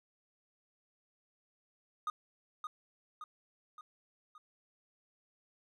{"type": "tone with echo", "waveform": "triangle", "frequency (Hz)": 1234, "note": "D#6", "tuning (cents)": -15, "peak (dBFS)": -31, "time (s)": [2.07, 2.1], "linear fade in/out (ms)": 2, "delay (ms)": 570, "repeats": 4, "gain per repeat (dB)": -5, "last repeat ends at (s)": 4.38, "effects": []}